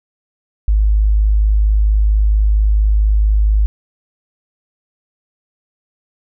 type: tone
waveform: sine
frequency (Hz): 52.2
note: G#1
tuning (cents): +10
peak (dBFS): -9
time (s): 0.68-3.66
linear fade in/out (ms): 0
effects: none